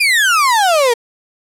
35% pulse exponential sweep, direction down, 2489 to 453.6 Hz, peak -8 dBFS, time 0-0.94 s, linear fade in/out 10 ms, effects low-pass 12000 Hz 12 dB/octave

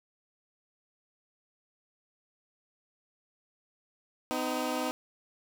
15% pulse tone pair together, 253.6 / 311.1 Hz, B3 / D#4, +46 / 0 cents, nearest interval major third, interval 354 cents, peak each -26 / -27 dBFS, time 4.31-4.91 s, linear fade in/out 0 ms, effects none

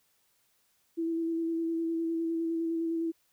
sine tone with vibrato, 330 Hz, E4, 2 cents sharp, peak -28 dBFS, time 0.97-3.12 s, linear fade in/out 20 ms, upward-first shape square, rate 9.8 Hz, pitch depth 14 cents each way, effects white hiss -71 dBFS RMS until 3.32 s

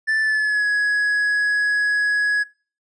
triangle tone with pitch glide, 1760 to 1674.7 Hz, A6 to G#6, 0 to +14 cents, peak -15 dBFS, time 0.07-2.44 s, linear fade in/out 20 ms, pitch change -86 cents, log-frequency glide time 0.21-0.66 s, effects noise-tail reverb RT60 0.4 s tail -23 dB re dry + resampled to 22050 Hz

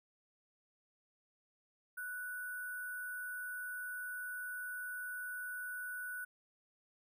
sine tone with sample-and-hold, 1480 Hz, F#6, in tune, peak -40 dBFS, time 1.97-6.25 s, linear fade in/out 10 ms, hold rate 11025 Hz, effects none

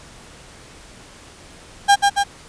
35% pulse tone with echo, 804 Hz, G5, 44 cents sharp, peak -7 dBFS, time 1.88-1.96 s, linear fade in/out 20 ms, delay 140 ms, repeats 2, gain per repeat -3 dB, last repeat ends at 2.24 s, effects pink hiss -43 dBFS RMS until 2.48 s + resampled to 22050 Hz

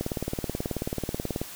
click train, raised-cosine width 2 ms, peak -15 dBFS, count 27, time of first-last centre 0.01-1.415 s, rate 18.5 Hz, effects white hiss -42 dBFS RMS until 1.55 s

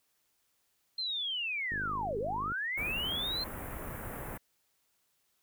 sine linear two-way sweep, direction down then up, 4201 to 379 to 4201 Hz, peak -32 dBFS, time 0.98-3.44 s, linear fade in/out 5 ms, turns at 2.18 s
click train, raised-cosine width 3 ms, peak -30 dBFS, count 42, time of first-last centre 1.72-2.519 s, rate 51.3 Hz
pink band-stop noise, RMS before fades -41 dBFS, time 2.77-4.38 s, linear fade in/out 10 ms, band 2000 to 11000 Hz, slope 24 dB/octave
effects white hiss -75 dBFS RMS until 5.42 s

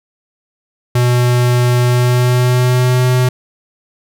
square tone with pitch glide, 122.9 to 126.28 Hz, B2 to B2, -8 to +39 cents, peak -10 dBFS, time 0.95-3.29 s, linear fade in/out 5 ms, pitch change +47 cents, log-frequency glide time 1.83-3.07 s, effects none

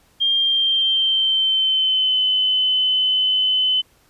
sine tone with pitch glide, 3200 to 3033 Hz, G7 to F#7, +35 to +42 cents, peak -15 dBFS, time 0.2-3.82 s, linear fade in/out 20 ms, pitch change -93 cents, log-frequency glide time 0.34-2.22 s, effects pink hiss -57 dBFS RMS until 4.09 s + resampled to 32000 Hz

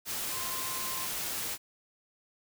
sine tone in noise, 1046.5 Hz, C6, in tune, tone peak -41 dBFS, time 0.3-1.09 s, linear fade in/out 50 ms, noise white, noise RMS -35 dBFS, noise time 0.05-1.58 s, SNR -9 dB, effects none

